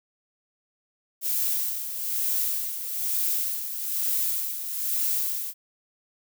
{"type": "noise with tremolo", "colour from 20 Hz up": "violet", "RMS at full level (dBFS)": -25, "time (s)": [1.21, 5.54], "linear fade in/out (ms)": 50, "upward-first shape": "sine", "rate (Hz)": 1.1, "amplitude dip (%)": 60, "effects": []}